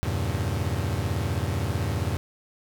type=chord; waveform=40% pulse; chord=E diminished seventh; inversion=none; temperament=equal; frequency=82.41 / 98 / 116.54 / 138.59 Hz; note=E2 / G2 / Bb2 / Db3; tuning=0 / 0 / 0 / 0 cents; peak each=-29 / -28 / -31 / -32 dBFS; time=0.03-2.17 s; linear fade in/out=0 ms; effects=none